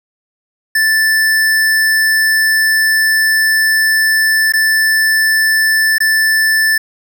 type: tone with dropouts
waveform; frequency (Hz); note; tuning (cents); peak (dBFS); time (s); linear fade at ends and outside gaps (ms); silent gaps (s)
square; 1760; A6; 0; -10; 0.75-6.78; 5; 4.523-4.536 / 5.983-6.003
effects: 7-bit